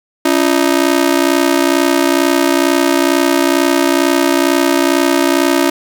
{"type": "ring-modulated tone", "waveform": "sawtooth", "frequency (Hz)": 311.1, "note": "D#4", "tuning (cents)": 0, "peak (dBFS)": -3, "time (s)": [0.25, 5.7], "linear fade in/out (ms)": 5, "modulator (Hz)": 31.1, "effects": ["7-bit"]}